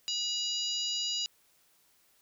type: harmonic tone with a mistuned harmonic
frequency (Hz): 976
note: B5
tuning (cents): -21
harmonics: 3 / 4 / 5 / 6 / 7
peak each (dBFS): -35 / -36 / -35 / -47 / -39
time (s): 0.08-1.26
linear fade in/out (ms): 0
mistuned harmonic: 3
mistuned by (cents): -22
effects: white hiss -67 dBFS RMS until 2.21 s